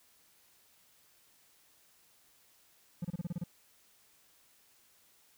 triangle tone bursts, 173.4 Hz, F3, 12 cents flat, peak -31 dBFS, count 8, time 3.02-3.439 s, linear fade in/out 5 ms, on 27 ms, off 29 ms, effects white hiss -66 dBFS RMS until 5.37 s

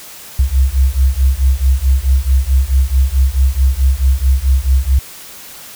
sine beating tone pair, 64 / 68.6 Hz, C2 / C#2, -38 / -17 cents, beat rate 4.6 Hz, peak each -12 / -12 dBFS, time 0.39-4.99 s, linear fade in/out 5 ms, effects white hiss -34 dBFS RMS until 5.75 s

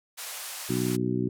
white band-pass noise, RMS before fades -38 dBFS, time 0.17-0.97 s, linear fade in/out 20 ms, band 570 to 13000 Hz, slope 24 dB/octave
harmonic tone, 61.74 Hz, B1, in tune, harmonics 2 / 3 / 4 / 5 / 6, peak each -31 / -31 / -31 / -31 / -31 dBFS, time 0.69-1.29 s, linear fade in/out 10 ms
effects none

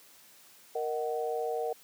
sine chord, D# minor, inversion second, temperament just, 466.7 / 622.3 / 746.7 Hz, A#4 / D#5 / F#5, +2 / 0 / +16 cents, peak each -32 / -37 / -35 dBFS, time 0.75-1.73 s, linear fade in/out 5 ms, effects white hiss -57 dBFS RMS until 1.83 s + high-pass 150 Hz 12 dB/octave

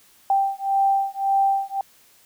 sine beating tone pair, 784 / 785.8 Hz, G5 / G5, 0 / +4 cents, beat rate 1.8 Hz, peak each -21 dBFS, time 0.3-1.81 s, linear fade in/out 2 ms, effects white hiss -55 dBFS RMS until 2.25 s

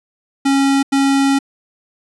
square tone bursts at uneven times, 274.6 Hz, C#4, 16 cents flat, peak -12 dBFS, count 2, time 0.45-0.83 / 0.92-1.39 s, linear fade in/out 10 ms, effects resampled to 24000 Hz

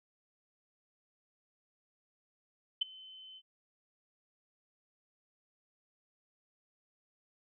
sine tone with ADSR envelope, 3057 Hz, G7, 44 cents flat, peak -25 dBFS, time 2.81-3.42 s, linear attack 9 ms, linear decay 13 ms, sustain -24 dB, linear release 51 ms, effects none

